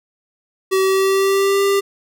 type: tone with pitch glide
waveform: square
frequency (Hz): 381.5 to 396.6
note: G4 to G4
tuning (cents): -47 to +20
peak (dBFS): -14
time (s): 0.71-1.81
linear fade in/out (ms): 20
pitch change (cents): +67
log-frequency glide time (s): 0.81-1.62
effects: none